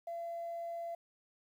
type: tone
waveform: sine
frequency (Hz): 679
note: F5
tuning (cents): -49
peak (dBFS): -37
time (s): 0.07-0.95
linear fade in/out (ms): 5
effects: tanh soft clip ceiling -34 dBFS + 11-bit